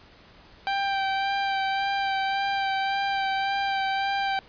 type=tone with vibrato; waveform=sawtooth; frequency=784 Hz; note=G5; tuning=in tune; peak=-20 dBFS; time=0.67-4.39 s; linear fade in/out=0 ms; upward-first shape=sine; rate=1.8 Hz; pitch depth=18 cents each way; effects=pink hiss -52 dBFS RMS until 4.48 s + resampled to 11025 Hz